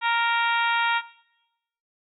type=harmonic tone with a mistuned harmonic; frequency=466.2 Hz; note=A#4; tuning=in tune; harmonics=2 / 3 / 4 / 5 / 6 / 7 / 8; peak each=-23 / -27 / -29 / -31 / -33 / -34 / -35 dBFS; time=0.01-1.02 s; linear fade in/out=50 ms; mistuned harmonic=6; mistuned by=-24 cents; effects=noise-tail reverb RT60 0.9 s tail -18 dB re dry